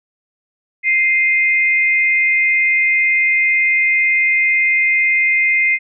sine tone pair together, 2094 / 2490 Hz, C7 / D#7, +1 / +1 cents, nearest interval minor third, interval 300 cents, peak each -12 / -19 dBFS, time 0.83-5.79 s, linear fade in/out 50 ms, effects none

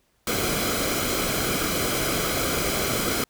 pink noise with comb filter, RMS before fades -25 dBFS, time 0.27-3.24 s, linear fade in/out 2 ms, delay 1.1 ms, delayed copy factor -0.6, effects pink hiss -67 dBFS RMS until 3.29 s

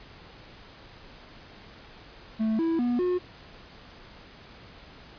triangle tone with pitch steps, 220 / 328.8 / 242.8 / 360.4 Hz, A3 / E4 / B3 / F#4, 0 / -4 / -29 / -45 cents, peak -21 dBFS, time 2.39-3.19 s, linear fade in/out 20 ms, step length 200 ms, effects pink hiss -49 dBFS RMS until 5.18 s + resampled to 11025 Hz

